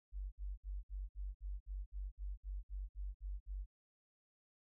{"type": "tone bursts", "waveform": "sine", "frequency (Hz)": 48.04, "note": "G1", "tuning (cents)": -34, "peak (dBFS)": -40, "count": 14, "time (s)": [0.12, 3.661], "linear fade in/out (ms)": 50, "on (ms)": 200, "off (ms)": 57, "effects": []}